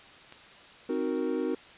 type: click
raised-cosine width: 0.2 ms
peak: -28 dBFS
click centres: 0.324 s
type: chord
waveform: triangle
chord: C half-diminished seventh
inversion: none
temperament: equal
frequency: 261.6 / 311.1 / 370 / 466.2 Hz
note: C4 / Eb4 / Gb4 / Bb4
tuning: 0 / 0 / 0 / 0 cents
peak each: -31 dBFS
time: 0.89-1.55 s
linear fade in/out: 5 ms
effects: white hiss -51 dBFS RMS until 1.77 s + resampled to 8000 Hz